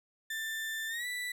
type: tone with pitch glide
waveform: 35% pulse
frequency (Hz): 1778 to 1972.8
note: A6 to B6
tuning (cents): +18 to -2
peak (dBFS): -33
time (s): 0.3-1.32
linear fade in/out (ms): 5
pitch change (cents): +180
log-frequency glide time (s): 0.88-1.06
effects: none